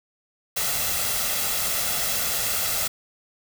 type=noise with comb filter; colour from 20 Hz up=white; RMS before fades=-25 dBFS; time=0.56-2.88 s; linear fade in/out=10 ms; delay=1.5 ms; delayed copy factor=+0.55; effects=none